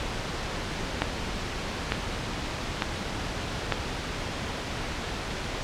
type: click train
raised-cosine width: 0.3 ms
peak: -7 dBFS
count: 4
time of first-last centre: 1.02-3.723 s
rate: 1.11 Hz
effects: pink hiss -32 dBFS RMS until 5.63 s + low-pass 5000 Hz 12 dB/octave